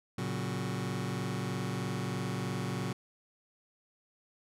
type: chord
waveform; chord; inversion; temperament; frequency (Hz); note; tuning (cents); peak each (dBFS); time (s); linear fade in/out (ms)
sawtooth; F# major; first; just; 115.62 / 138.75 / 185; A#2 / C#3 / F#3; -14 / +2 / 0; -33; 0.18-2.93; 5
effects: low-pass 11000 Hz 12 dB/octave